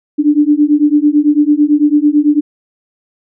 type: beating tone pair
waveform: sine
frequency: 291.4 / 300.4 Hz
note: D4 / D4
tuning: -13 / +39 cents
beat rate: 9 Hz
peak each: -10 dBFS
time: 0.18-2.41 s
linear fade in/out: 20 ms
effects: none